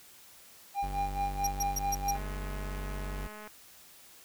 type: tone with tremolo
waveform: triangle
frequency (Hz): 802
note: G5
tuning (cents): +39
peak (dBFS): -26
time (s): 0.74-2.21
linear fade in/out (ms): 50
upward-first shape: sine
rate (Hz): 4.6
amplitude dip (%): 85
type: tone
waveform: 45% pulse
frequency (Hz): 48.73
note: G1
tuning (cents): -10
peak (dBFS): -35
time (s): 0.82-3.28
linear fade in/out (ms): 20
type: tone bursts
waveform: 35% pulse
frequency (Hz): 5690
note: F8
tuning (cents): +31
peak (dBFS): -27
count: 5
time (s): 1.44-2.11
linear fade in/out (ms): 5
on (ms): 30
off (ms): 130
type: click train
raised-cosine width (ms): 0.5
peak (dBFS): -32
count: 282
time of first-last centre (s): 2.15-3.475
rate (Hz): 212
effects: white hiss -55 dBFS RMS until 4.24 s